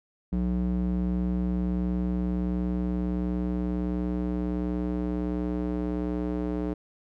square tone with band-pass filter sweep, 60.7 Hz, B1, 29 cents flat, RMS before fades -28 dBFS, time 0.32-6.74 s, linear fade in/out 10 ms, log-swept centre 180 to 330 Hz, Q 1.6, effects none

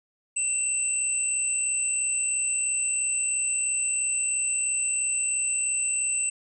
sine tone pair together, 2700 / 8037 Hz, E7 / B8, +41 / +29 cents, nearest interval octave + perfect fifth, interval 1888 cents, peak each -32 / -24 dBFS, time 0.36-6.3 s, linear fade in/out 10 ms, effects none

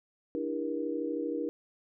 sine chord, E half-diminished seventh, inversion third, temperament just, 296.7 / 329.6 / 395.6 / 474.7 Hz, D4 / E4 / G4 / Bb4, +18 / 0 / +16 / +31 cents, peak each -35 / -36 / -40 / -35 dBFS, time 0.35-1.49 s, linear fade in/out 0 ms, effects none

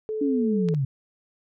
sine tone, 433.9 Hz, A4, 24 cents flat, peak -26 dBFS, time 0.09-0.74 s, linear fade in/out 0 ms
sine linear sweep, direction down, 291 to 127.7 Hz, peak -21 dBFS, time 0.21-0.85 s, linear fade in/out 5 ms
clicks, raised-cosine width 0.2 ms, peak -21 / -30 dBFS, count 2, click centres 0.687 / 0.747 s
effects none

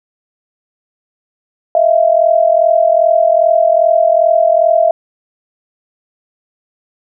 sine tone pair together, 639 / 681.5 Hz, D#5 / F5, +46 / -43 cents, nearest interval minor second, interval 111 cents, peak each -10 dBFS, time 1.75-4.91 s, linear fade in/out 2 ms, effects none

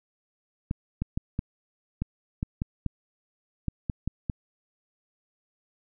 clicks, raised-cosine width 5 ms, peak -15 dBFS, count 12, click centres 0.711 / 1.02 / 1.175 / 1.391 / 2.02 / 2.429 / 2.619 / 2.863 / 3.683 / 3.898 / 4.076 / 4.298 s, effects none

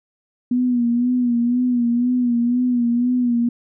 sine tone with vibrato, 243 Hz, B3, 28 cents flat, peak -15 dBFS, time 0.51-3.49 s, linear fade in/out 5 ms, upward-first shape sine, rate 2 Hz, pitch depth 53 cents each way, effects none

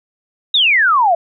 sine exponential sweep, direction down, 3857 to 650 Hz, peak -9 dBFS, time 0.54-1.15 s, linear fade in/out 5 ms, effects none

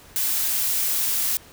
blue noise, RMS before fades -23 dBFS, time 0.16-1.37 s, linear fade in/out 0 ms, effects pink hiss -48 dBFS RMS until 1.52 s

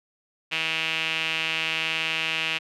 sawtooth tone with band-pass filter, 160.7 Hz, E3, 44 cents flat, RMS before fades -27 dBFS, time 0.51-2.59 s, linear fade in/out 20 ms, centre 2700 Hz, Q 4.7, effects none

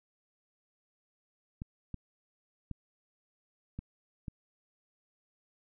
clicks, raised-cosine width 5 ms, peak -26 dBFS, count 5, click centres 1.619 / 1.943 / 2.713 / 3.79 / 4.282 s, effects none

